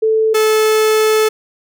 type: tone pair in turn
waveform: sine / 45% pulse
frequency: 440 / 434.2 Hz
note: A4 / A4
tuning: 0 / -23 cents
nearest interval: unison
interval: 23 cents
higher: first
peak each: -10 dBFS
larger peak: neither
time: 0.02-0.34 / 0.34-1.29 s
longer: second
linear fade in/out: 10 ms
effects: none